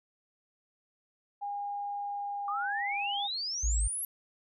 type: tone with pitch glide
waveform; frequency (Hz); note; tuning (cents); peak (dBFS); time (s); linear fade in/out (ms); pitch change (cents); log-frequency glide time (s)
sine; 812 to 807.3; G#5 to G#5; -39 to -49; -33; 1.41-3.28; 20; -10; 2-2.79
type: exponential sweep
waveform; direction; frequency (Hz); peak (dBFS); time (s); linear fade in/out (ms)
sine; up; 1162 to 11640; -32; 2.48-4.05; 2
type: tone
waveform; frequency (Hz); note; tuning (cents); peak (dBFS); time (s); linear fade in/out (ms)
sine; 55.6; A1; +19; -26; 3.63-3.88; 10
effects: none